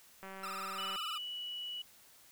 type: click train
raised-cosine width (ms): 0.5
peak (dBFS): -33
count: 141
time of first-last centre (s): 0.23-0.959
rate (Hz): 192
type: tone with vibrato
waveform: 40% pulse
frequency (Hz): 1278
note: D#6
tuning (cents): +46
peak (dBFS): -39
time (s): 0.43-1.18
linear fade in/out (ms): 5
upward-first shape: sine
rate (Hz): 20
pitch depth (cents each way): 120
type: tone with pitch glide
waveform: sine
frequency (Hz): 2960 to 2941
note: F#7 to F#7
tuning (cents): 0 to -11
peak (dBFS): -39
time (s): 0.78-1.82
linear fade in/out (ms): 5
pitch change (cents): -11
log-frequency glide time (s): 1-1.42
effects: white hiss -61 dBFS RMS until 2.31 s